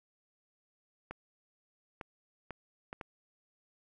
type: clicks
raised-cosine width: 0.5 ms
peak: -26 dBFS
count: 5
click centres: 1.11 / 2.012 / 2.507 / 2.929 / 3.012 s
effects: none